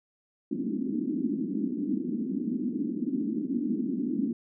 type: band-pass noise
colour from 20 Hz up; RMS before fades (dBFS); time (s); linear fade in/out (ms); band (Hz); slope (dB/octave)
pink; -30; 0.51-4.33; 5; 210 to 310; 48
effects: none